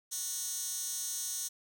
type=tone with high-pass filter; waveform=15% pulse; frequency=366.8 Hz; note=F#4; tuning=15 cents flat; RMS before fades=-37 dBFS; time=0.11-1.49 s; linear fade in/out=20 ms; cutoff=6800 Hz; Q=2.1; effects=none